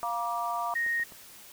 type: chord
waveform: sine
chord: Bb major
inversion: second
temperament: equal with one note detuned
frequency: 698.5 / 951.4 / 1174.7 Hz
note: F5 / Bb5 / D6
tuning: 0 / +35 / 0 cents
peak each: -33 dBFS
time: 0.03-0.74 s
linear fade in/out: 0 ms
type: tone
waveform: sine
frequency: 1864 Hz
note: A#6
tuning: 1 cent flat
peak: -26 dBFS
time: 0.75-1.04 s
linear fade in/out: 10 ms
type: clicks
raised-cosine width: 1 ms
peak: -35 dBFS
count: 3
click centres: 0.864 / 0.998 / 1.122 s
effects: white hiss -50 dBFS RMS until 1.52 s